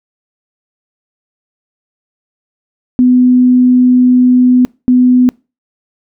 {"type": "tone pair in turn", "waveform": "sine", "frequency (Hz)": [250.4, 250.4], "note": ["B3", "B3"], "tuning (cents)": [24, 24], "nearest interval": "unison", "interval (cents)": 0, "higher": "neither", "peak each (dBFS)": -4, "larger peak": "neither", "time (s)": [[2.99, 4.65], [4.88, 5.29]], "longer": "first", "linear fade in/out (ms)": 0, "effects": ["noise-tail reverb RT60 0.3 s tail -26 dB re dry"]}